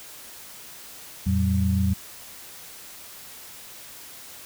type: tone cluster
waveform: sine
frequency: 86.8 / 114.1 / 191 Hz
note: F2 / A#2 / G3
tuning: -10 / -37 / -45 cents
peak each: -22 / -28 / -23 dBFS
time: 1.26-1.94 s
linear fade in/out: 10 ms
effects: white hiss -43 dBFS RMS until 4.45 s